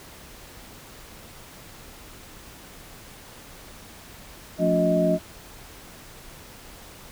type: tone cluster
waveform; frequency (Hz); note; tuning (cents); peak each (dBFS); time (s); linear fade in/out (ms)
sine; 176.2 / 221 / 280.9 / 358.3 / 629; F3 / A3 / C#4 / F4 / D#5; +16 / +8 / +23 / +44 / +19; -23 / -30 / -27 / -29 / -21; 4.58-5.19; 50
effects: pink hiss -45 dBFS RMS until 7.11 s